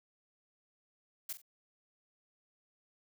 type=noise with echo; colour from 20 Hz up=blue; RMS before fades=-39 dBFS; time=1.29-1.33 s; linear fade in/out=5 ms; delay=44 ms; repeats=2; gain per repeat=-11 dB; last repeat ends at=1.418 s; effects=none